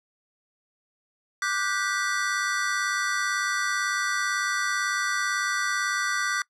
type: chord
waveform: square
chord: G major seventh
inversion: second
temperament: just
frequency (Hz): 1176 / 1470 / 1568 / 1960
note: D6 / F#6 / G6 / B6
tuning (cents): +2 / -12 / 0 / -14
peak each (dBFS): -31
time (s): 1.42-6.42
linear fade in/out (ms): 2
effects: noise-tail reverb RT60 0.1 s tail -23 dB re dry + low-pass 9000 Hz 12 dB/octave